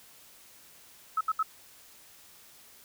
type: tone bursts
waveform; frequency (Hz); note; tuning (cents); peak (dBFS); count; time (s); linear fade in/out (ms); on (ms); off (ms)
sine; 1294; E6; -32; -24; 3; 1.17-1.429; 5; 39; 71
effects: white hiss -55 dBFS RMS until 2.84 s